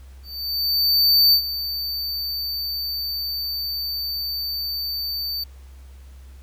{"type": "tone with ADSR envelope", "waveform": "square", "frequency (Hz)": 4575, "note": "D8", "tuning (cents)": -46, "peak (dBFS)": -12, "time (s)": [0.23, 5.44], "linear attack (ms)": 1100, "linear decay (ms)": 82, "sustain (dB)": -13, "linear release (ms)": 7, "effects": ["added 66 Hz sine -40 dBFS peak until 6.42 s", "pink hiss -56 dBFS RMS until 6.42 s"]}